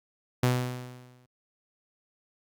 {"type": "tone with exponential decay", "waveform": "sawtooth", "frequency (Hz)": 125.1, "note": "B2", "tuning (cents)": 23, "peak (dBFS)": -16, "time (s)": [0.43, 1.26], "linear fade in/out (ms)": 5, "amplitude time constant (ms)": 180, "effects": ["Opus 48 kbps"]}